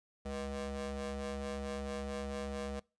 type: ring-modulated tone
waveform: 25% pulse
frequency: 138.9 Hz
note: C#3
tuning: 4 cents sharp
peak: -31 dBFS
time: 0.25-2.8 s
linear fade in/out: 10 ms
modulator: 345 Hz
effects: noise-tail reverb RT60 0.3 s tail -25 dB re dry + resampled to 22050 Hz